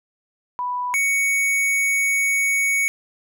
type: tone pair in turn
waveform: sine / square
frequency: 988 / 2230 Hz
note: B5 / C#7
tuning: 0 / +10 cents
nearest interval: octave + major second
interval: 1410 cents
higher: second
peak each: -22 / -18 dBFS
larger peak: second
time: 0.59-0.94 / 0.94-2.88 s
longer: second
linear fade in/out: 0 ms
effects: none